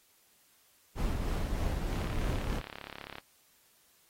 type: noise with tremolo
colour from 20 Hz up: brown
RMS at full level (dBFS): -31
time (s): 0.95-2.62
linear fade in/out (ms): 50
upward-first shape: sine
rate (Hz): 3.2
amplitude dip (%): 30
type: click train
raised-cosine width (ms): 0.3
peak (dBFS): -26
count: 45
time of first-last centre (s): 1.93-3.184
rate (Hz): 35.1
effects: white hiss -66 dBFS RMS until 4.09 s + AAC 48 kbps